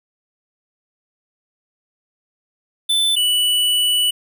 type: tone pair in turn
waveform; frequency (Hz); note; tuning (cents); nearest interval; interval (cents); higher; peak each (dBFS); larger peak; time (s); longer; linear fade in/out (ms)
square; 3520 / 2960; A7 / F#7; 0 / 0; minor third; 300; first; -15; neither; 2.89-3.16 / 3.16-4.11; second; 10
effects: none